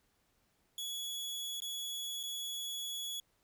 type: tone with dropouts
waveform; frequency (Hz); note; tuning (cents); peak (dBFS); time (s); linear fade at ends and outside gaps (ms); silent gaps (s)
sawtooth; 3378; G#7; +29; -35; 0.78-3.2; 2; 1.603-1.62 / 2.231-2.235
effects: pink hiss -75 dBFS RMS until 3.43 s